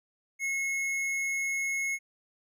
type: tone with tanh clipping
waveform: triangle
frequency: 2175 Hz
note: C#7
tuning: 33 cents flat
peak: -30 dBFS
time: 0.39-1.99 s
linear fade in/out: 50 ms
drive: 16 dB
effects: none